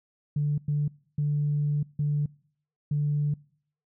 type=tone bursts at uneven times; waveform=sine; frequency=146.83 Hz; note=D3; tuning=in tune; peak=-22 dBFS; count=5; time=0.36-0.58 / 0.68-0.88 / 1.18-1.83 / 1.99-2.26 / 2.91-3.34 s; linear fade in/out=5 ms; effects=noise-tail reverb RT60 0.6 s tail -25 dB re dry + tanh soft clip ceiling -18 dBFS